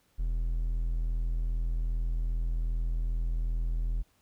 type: tone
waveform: triangle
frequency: 41.26 Hz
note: E1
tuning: 2 cents sharp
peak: -25 dBFS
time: 0.18-4.03 s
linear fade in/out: 20 ms
effects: pink hiss -69 dBFS RMS until 4.21 s